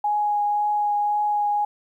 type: tone with vibrato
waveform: sine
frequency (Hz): 830.6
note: G#5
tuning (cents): 0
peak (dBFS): -19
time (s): 0.04-1.65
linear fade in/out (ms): 5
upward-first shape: triangle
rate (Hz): 1.9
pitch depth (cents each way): 12
effects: 10-bit